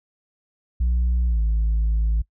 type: tone with pitch glide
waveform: sine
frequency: 60.4 to 54.44 Hz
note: B1 to A1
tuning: -38 to -18 cents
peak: -15 dBFS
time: 0.8-2.22 s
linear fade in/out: 10 ms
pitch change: -180 cents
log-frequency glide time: 1.27-1.4 s
effects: noise-tail reverb RT60 0.1 s tail -23 dB re dry + tanh soft clip ceiling -16 dBFS